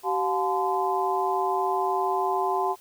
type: tone cluster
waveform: sine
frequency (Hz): 383.3 / 713 / 863 / 1026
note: G4 / F5 / A5 / C6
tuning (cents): -39 / +36 / -34 / -34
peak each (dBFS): -28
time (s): 0.03-2.76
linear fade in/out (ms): 50
effects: white hiss -54 dBFS RMS until 2.8 s